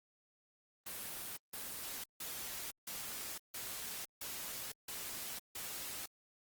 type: noise bursts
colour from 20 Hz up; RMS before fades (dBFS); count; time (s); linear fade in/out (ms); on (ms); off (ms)
white; -44; 8; 0.86-6.06; 5; 510; 160
effects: Opus 24 kbps